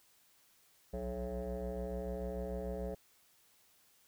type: tone with frequency modulation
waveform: sine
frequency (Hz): 305.9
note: D#4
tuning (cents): -29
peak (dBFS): -35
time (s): 0.93-2.95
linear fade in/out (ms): 10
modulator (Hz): 121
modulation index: 2.7
effects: tanh soft clip ceiling -34 dBFS + white hiss -68 dBFS RMS until 4.07 s